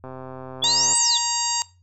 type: click train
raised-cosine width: 1 ms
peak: -23 dBFS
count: 117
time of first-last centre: 0.04-0.932 s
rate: 130 Hz
type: exponential two-way sweep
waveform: sine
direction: up then down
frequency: 3322 to 8372 to 3322 Hz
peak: -18 dBFS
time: 0.62-1.18 s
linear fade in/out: 10 ms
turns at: 0.97 s
type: harmonic tone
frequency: 940 Hz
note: A#5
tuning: 14 cents sharp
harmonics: 1 / 2 / 3 / 4 / 5 / 6 / 7 / 8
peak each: -27 / -39 / -33 / -35 / -27 / -38 / -28 / -27 dBFS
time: 0.64-1.62 s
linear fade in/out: 0 ms
effects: noise-tail reverb RT60 0.3 s tail -20 dB re dry + added 89 Hz sine -54 dBFS peak until 1.82 s